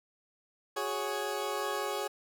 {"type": "chord", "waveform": "20% pulse", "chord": "F# suspended second", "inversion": "none", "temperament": "equal", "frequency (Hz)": [370, 415.3, 554.4], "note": ["F#4", "G#4", "C#5"], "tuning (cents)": [0, 0, 0], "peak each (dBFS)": [-34, -30, -32], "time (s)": [0.76, 2.08], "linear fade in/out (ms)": 10, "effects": []}